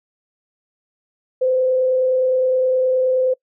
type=tone with frequency modulation; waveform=sine; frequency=514 Hz; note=C5; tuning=31 cents flat; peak=-14 dBFS; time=1.41-3.34 s; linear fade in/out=10 ms; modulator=29.6 Hz; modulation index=0.24; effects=noise-tail reverb RT60 0.1 s tail -25 dB re dry